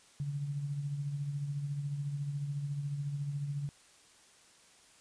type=tone with tremolo; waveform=sine; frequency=143.1 Hz; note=D3; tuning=45 cents flat; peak=-31 dBFS; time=0.2-3.69 s; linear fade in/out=0 ms; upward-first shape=triangle; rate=14 Hz; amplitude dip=55%; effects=white hiss -61 dBFS RMS until 5 s + resampled to 22050 Hz